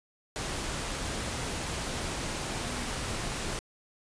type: tone in noise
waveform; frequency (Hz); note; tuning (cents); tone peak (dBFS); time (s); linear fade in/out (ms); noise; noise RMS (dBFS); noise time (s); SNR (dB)
sine; 244.8; B3; -15; -40; 2.6-2.83; 0; pink; -34; 0.36-3.59; -9
effects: resampled to 22050 Hz